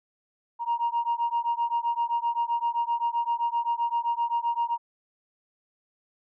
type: beating tone pair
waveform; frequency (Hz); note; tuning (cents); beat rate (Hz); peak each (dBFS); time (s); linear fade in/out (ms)
sine; 936 / 943.7; A#5 / A#5; +7 / +21; 7.7; -26 / -26; 0.59-4.78; 50
effects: tanh soft clip ceiling -19 dBFS